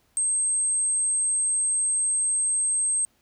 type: tone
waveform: sine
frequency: 8372 Hz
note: C9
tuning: in tune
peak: -21 dBFS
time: 0.17-3.05 s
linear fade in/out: 0 ms
effects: pink hiss -66 dBFS RMS until 3.21 s